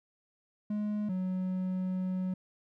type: tone pair in turn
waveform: triangle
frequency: 209.6 / 185.28 Hz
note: G#3 / F#3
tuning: +16 / +3 cents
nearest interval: major second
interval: 213 cents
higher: first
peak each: -28 / -28 dBFS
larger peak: neither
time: 0.7-1.09 / 1.09-2.34 s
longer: second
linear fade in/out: 5 ms
effects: none